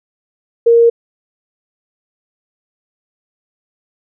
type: tone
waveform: sine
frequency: 466.2 Hz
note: A#4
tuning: in tune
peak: -5 dBFS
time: 0.66-0.9 s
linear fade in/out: 10 ms
effects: none